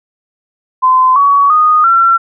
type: tone with pitch steps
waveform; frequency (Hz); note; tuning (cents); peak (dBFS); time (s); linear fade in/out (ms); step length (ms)
sine; 1028 / 1127.5 / 1236.7 / 1356.5; C6 / C#6 / D#6 / E6; -31 / +29 / -11 / +49; -5; 0.82-2.18; 20; 340
effects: none